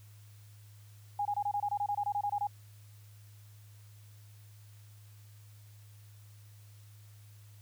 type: tone bursts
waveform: sine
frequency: 820 Hz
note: G#5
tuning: 22 cents flat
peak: -29 dBFS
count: 15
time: 1.19-2.471 s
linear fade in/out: 5 ms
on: 63 ms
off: 24 ms
effects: added 104 Hz sine -52 dBFS peak until 7.61 s + white hiss -64 dBFS RMS until 7.61 s